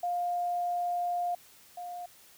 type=tone pair in turn; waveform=sine; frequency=705 / 707.8 Hz; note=F5 / F5; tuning=+16 / +23 cents; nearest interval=unison; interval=7 cents; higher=second; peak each=-28 / -37 dBFS; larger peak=first; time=0.03-1.35 / 1.77-2.06 s; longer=first; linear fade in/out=5 ms; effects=white hiss -57 dBFS RMS until 2.37 s